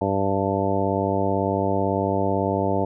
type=harmonic tone; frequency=98 Hz; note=G2; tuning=in tune; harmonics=1 / 2 / 3 / 4 / 5 / 6 / 7 / 9; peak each=-28 / -28 / -28 / -28 / -28 / -28 / -28 / -28 dBFS; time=0.01-2.85 s; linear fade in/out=5 ms; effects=none